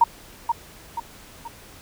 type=tone with echo; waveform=sine; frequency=932.3 Hz; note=A#5; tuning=in tune; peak=-10 dBFS; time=0.01-0.04 s; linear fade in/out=5 ms; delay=480 ms; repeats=3; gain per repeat=-7 dB; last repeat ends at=1.48 s; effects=pink hiss -46 dBFS RMS until 1.81 s